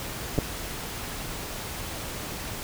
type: clicks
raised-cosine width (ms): 2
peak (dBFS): -14 / -9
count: 2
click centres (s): 0.38 / 0.387
effects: pink hiss -35 dBFS RMS until 2.63 s